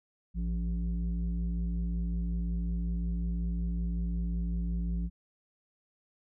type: tone pair together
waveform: sine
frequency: 56.22 / 174.1 Hz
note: A1 / F3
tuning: +38 / -5 cents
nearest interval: octave + minor sixth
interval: 1957 cents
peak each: -28 / -32 dBFS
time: 0.34-5.1 s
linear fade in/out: 50 ms
effects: tanh soft clip ceiling -26 dBFS